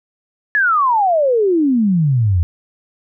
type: exponential sweep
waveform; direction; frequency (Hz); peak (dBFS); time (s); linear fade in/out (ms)
sine; down; 1744 to 81.3; -11; 0.55-2.43; 0
effects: none